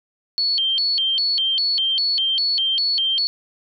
sine tone with vibrato, 3729 Hz, A#7, in tune, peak -17 dBFS, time 0.38-3.27 s, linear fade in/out 0 ms, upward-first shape square, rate 2.5 Hz, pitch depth 290 cents each way, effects none

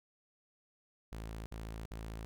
sawtooth tone bursts, 55 Hz, A1, in tune, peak -38 dBFS, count 3, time 1.12-2.25 s, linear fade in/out 0 ms, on 340 ms, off 55 ms, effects none

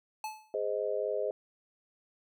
square tone with exponential decay, 865 Hz, A5, 30 cents flat, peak -33 dBFS, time 0.24-0.55 s, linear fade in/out 2 ms, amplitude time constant 66 ms
sine chord, Ab major, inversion none, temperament just, 415.3 / 519.1 / 623 Hz, Ab4 / C5 / Eb5, 0 / -14 / +2 cents, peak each -34 dBFS, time 0.54-1.31 s, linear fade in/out 2 ms
effects none

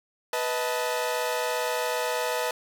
sawtooth tone cluster, 493.9 / 631 / 880 Hz, B4 / D#5 / A5, 0 / +24 / 0 cents, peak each -25 / -27 / -28 dBFS, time 0.33-2.51 s, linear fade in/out 2 ms, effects none

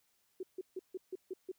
sine tone bursts, 372.6 Hz, F#4, 12 cents sharp, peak -37 dBFS, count 7, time 0.4-1.517 s, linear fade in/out 5 ms, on 31 ms, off 150 ms, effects white hiss -75 dBFS RMS until 1.58 s

